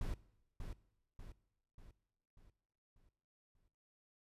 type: noise with echo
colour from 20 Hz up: brown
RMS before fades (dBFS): -39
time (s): 0.01-0.14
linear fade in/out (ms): 2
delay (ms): 590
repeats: 6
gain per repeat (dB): -6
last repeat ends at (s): 3.68
effects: noise-tail reverb RT60 0.9 s tail -20 dB re dry + resampled to 32000 Hz